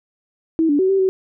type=tone with pitch steps; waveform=sine; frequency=323.8 / 289.4 / 377.1 / 387.7 / 378.2 Hz; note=E4 / D4 / F#4 / G4 / F#4; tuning=-31 / -25 / +33 / -19 / +38 cents; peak=-13 dBFS; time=0.59-1.09 s; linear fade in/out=0 ms; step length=100 ms; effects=none